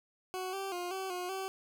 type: tone with pitch steps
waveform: 20% pulse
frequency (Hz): 371 / 389 / 354.2 / 381.5 / 359.4 / 383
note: F#4 / G4 / F4 / G4 / F4 / G4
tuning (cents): +5 / -13 / +24 / -47 / +50 / -40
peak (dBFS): -31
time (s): 0.34-1.48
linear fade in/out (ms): 0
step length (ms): 190
effects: none